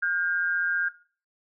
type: tone pair together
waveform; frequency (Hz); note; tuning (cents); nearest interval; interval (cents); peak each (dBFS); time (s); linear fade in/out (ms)
sine; 1429.9 / 1605; F6 / G6; +40 / +40; major second; 200; -26 / -25; 0.02-0.89; 10
effects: noise-tail reverb RT60 0.4 s tail -17 dB re dry